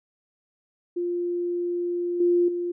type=tone with level steps; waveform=sine; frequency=350 Hz; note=F4; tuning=4 cents sharp; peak=-24 / -17 / -25 dBFS; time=0.96-2.72 s; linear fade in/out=10 ms; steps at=2.2 / 2.48 s; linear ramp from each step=5 ms; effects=none